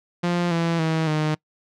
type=tone with pitch steps; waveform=sawtooth; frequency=174.61 / 167.4 / 160.49 / 153.86 Hz; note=F3 / E3 / E3 / D#3; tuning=0 / +27 / -46 / -19 cents; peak=-16 dBFS; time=0.23-1.35 s; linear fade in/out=10 ms; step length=280 ms; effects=noise-tail reverb RT60 0.1 s tail -24 dB re dry + low-pass 5000 Hz 12 dB/octave